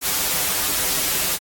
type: noise with comb filter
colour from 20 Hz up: white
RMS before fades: -21 dBFS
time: 0.01-1.39 s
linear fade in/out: 50 ms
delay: 8.7 ms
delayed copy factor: -0.95
effects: AAC 64 kbps